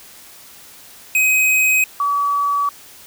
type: tone pair in turn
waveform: square / sine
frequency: 2525 / 1142.4 Hz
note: D#7 / D6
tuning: +25 / -48 cents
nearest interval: octave + major second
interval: 1373 cents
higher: first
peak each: -13 / -15 dBFS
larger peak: first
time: 1.15-1.84 / 2-2.69 s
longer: neither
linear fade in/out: 2 ms
effects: white hiss -42 dBFS RMS until 3.06 s